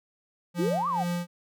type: tone with tremolo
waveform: square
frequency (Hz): 174.61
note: F3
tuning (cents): 0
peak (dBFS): -27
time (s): 0.54-1.27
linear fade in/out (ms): 50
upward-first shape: sine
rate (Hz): 2.2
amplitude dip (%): 80
type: exponential two-way sweep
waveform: sine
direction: up then down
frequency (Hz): 293.7 to 1205 to 688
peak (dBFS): -25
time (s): 0.58-1.04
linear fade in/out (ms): 20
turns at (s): 0.88
effects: none